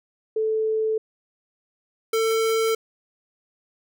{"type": "tone pair in turn", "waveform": ["sine", "square"], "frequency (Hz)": [438.1, 447.3], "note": ["A4", "A4"], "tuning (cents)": [-7, 28], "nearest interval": "unison", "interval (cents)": 35, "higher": "second", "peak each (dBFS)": -20, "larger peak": "neither", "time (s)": [[0.36, 0.98], [2.13, 2.75]], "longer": "neither", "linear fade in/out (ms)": 5, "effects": []}